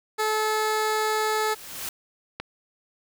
15% pulse tone, 432.2 Hz, A4, 31 cents flat, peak -16 dBFS, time 0.18-1.55 s, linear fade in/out 20 ms
white noise with exponential growth, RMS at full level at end -31 dBFS, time 0.97-1.89 s, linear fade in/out 2 ms, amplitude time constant 200 ms
click, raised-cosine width 0.3 ms, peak -15 dBFS, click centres 2.4 s
effects none

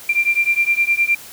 sine beating tone pair, 2368 / 2377.7 Hz, D7 / D7, +14 / +21 cents, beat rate 9.7 Hz, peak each -17 dBFS, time 0.09-1.15 s, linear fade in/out 5 ms, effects white hiss -38 dBFS RMS until 1.32 s

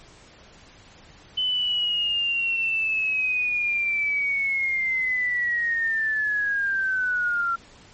sine linear sweep, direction down, 3032 to 1361 Hz, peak -21 dBFS, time 1.37-7.56 s, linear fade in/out 10 ms, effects pink hiss -50 dBFS RMS until 7.93 s + MP3 32 kbps

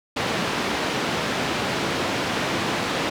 pink band-pass noise, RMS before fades -25 dBFS, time 0.16-3.1 s, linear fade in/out 10 ms, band 170 to 4100 Hz, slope 12 dB/octave, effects none

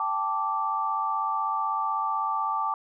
sine chord, G suspended second, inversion none, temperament equal with one note detuned, 784 / 880 / 1168.6 Hz, G5 / A5 / D6, 0 / 0 / -9 cents, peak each -33 / -29 / -27 dBFS, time 0-2.74 s, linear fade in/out 2 ms, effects none

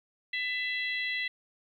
harmonic tone, 667 Hz, E5, 20 cents sharp, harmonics 3 / 4 / 5 / 6, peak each -31 / -38 / -39 / -41 dBFS, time 0.33-1.28 s, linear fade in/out 5 ms, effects 11-bit

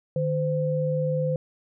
sine tone pair together, 152.59 / 514 Hz, D#3 / C5, -33 / -31 cents, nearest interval octave + major sixth, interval 2102 cents, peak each -25 dBFS, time 0.16-1.36 s, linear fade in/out 2 ms, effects none

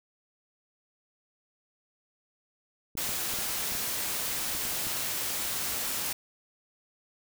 clicks, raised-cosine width 3 ms, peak -31 dBFS, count 9, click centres 2.953 / 3.092 / 3.337 / 3.388 / 3.721 / 3.752 / 4.55 / 4.652 / 4.869 s
white noise, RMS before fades -32 dBFS, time 2.97-6.13 s, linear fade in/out 5 ms
effects none

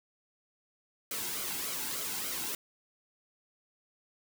white noise with flanger, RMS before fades -36 dBFS, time 1.11-2.55 s, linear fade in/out 2 ms, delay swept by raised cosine 1.1 to 1.72 ms, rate 3.4 Hz, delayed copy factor -0.6, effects none

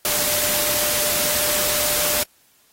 sine tone in noise, 597 Hz, D5, 28 cents sharp, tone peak -30 dBFS, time 0.05-2.23 s, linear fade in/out 0 ms, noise white, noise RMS -21 dBFS, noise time 0.05-2.23 s, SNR -12 dB, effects white hiss -58 dBFS RMS until 2.72 s + AAC 48 kbps

